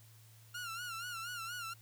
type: tone with vibrato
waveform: sawtooth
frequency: 1396.9 Hz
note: F6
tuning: in tune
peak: -37 dBFS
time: 0.54-1.74 s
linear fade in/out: 10 ms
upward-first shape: sine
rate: 4.2 Hz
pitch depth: 89 cents each way
effects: added 111 Hz sine -58 dBFS peak until 1.81 s + white hiss -64 dBFS RMS until 1.81 s